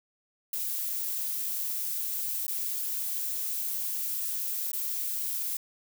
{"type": "noise with dropouts", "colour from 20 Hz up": "violet", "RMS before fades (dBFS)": -32, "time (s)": [0.53, 5.57], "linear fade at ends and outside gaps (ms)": 2, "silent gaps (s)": [[2.467, 2.48], [4.717, 4.732]], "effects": []}